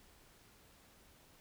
silence, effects pink hiss -64 dBFS RMS until 1.4 s

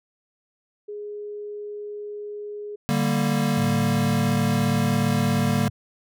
sine tone, 415.3 Hz, G#4, in tune, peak -31 dBFS, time 0.88-2.76 s, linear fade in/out 10 ms
square chord, G minor, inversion second, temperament equal, 146.83 / 196 / 233.1 Hz, D3 / G3 / Bb3, 0 / 0 / 0 cents, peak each -25 / -26 / -25 dBFS, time 2.89-5.68 s, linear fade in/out 0 ms
sine tone with pitch glide, 110 to 107.49 Hz, A2 to A2, 0 to -40 cents, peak -26 dBFS, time 3.57-5.7 s, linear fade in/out 10 ms, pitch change -40 cents, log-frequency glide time 5.15-5.27 s
effects none

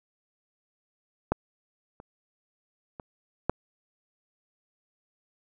clicks, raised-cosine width 1 ms, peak -9 / -30 / -25 / -9 dBFS, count 4, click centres 1.32 / 2.001 / 2.998 / 3.496 s, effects none

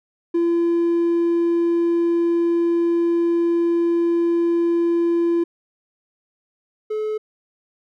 triangle tone pair in turn, 339.9 / 429.9 Hz, F4 / A4, -47 / -40 cents, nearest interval major third, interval 407 cents, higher second, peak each -13 / -19 dBFS, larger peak first, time 0.34-5.44 / 6.9-7.18 s, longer first, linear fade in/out 10 ms, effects tanh soft clip ceiling -10 dBFS

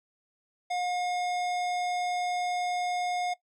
sine tone with hard clipping, 717 Hz, F5, 45 cents sharp, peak -30 dBFS, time 0.7-3.34 s, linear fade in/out 10 ms, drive 16 dB, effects noise-tail reverb RT60 0.1 s tail -17 dB re dry

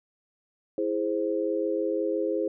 sine chord, E augmented, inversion none, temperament equal, 329.6 / 415.3 / 523.3 Hz, E4 / G#4 / B#4, 0 / 0 / 0 cents, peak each -29 dBFS, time 0.78-2.48 s, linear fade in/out 2 ms, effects none

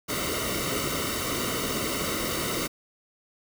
pink noise with comb filter, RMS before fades -29 dBFS, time 0.08-2.68 s, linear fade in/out 20 ms, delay 1.2 ms, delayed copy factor -0.8, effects none

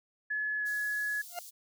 sine tone with pitch glide, 1707 to 1691.3 Hz, G#6 to G#6, +47 to +31 cents, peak -30 dBFS, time 0.3-1.22 s, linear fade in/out 10 ms, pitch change -16 cents, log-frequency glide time 0.58-0.64 s
white high-pass noise, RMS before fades -48 dBFS, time 0.65-1.51 s, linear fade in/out 20 ms, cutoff 4200 Hz, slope 24 dB/octave
40% pulse tone with exponential growth, 701 Hz, F5, 6 cents sharp, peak -31 dBFS, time 1.28-1.39 s, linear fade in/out 2 ms, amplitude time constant 22 ms
effects none

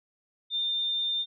sine tone, 3605 Hz, A7, 41 cents sharp, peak -26 dBFS, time 0.5-1.26 s, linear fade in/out 50 ms, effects none

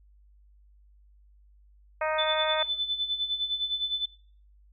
harmonic tone, 311.1 Hz, D#4, in tune, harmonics 2 / 3 / 4 / 5 / 6 / 7 / 8, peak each -28 / -32 / -34 / -36 / -38 / -39 / -40 dBFS, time 2.01-2.63 s, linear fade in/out 5 ms
sine tone with tremolo, 3510 Hz, A7, 5 cents flat, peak -24 dBFS, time 2.18-4.06 s, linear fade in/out 10 ms, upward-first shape sine, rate 9.8 Hz, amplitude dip 75%
effects noise-tail reverb RT60 0.5 s tail -21 dB re dry + added 50 Hz sine -55 dBFS peak until 4.72 s

